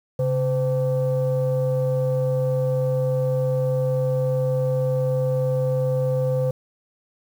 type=tone pair together; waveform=sine; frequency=135.8 / 512.4 Hz; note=C#3 / C5; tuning=-35 / -36 cents; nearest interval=octave + major seventh; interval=2299 cents; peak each=-20 dBFS; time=0.19-6.51 s; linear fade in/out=5 ms; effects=tanh soft clip ceiling -15 dBFS + 8-bit